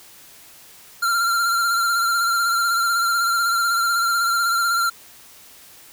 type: tone with vibrato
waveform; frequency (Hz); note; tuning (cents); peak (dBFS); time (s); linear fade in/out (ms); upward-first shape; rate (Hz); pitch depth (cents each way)
square; 1379; F6; -22; -18; 1.02-4.9; 10; sine; 16; 35
effects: white hiss -46 dBFS RMS until 5.92 s